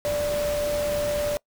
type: tone in noise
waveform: sine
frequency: 587.3 Hz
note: D5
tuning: in tune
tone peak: -23 dBFS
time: 0.05-1.37 s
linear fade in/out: 0 ms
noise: pink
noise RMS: -33 dBFS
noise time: 0.05-1.37 s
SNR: +7 dB
effects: noise-tail reverb RT60 0.1 s tail -24 dB re dry